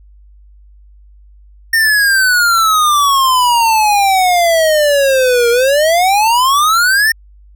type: exponential two-way sweep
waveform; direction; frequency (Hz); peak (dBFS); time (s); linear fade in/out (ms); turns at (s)
square; down then up; 1833 to 466.2 to 1833; -9; 1.73-7.12; 5; 5.5
effects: added 50 Hz sine -39 dBFS peak until 7.55 s